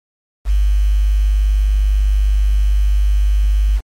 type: tone with quantisation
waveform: sine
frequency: 50.2 Hz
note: G1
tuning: 42 cents sharp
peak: -10 dBFS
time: 0.45-3.81 s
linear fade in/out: 50 ms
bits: 6
effects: MP3 64 kbps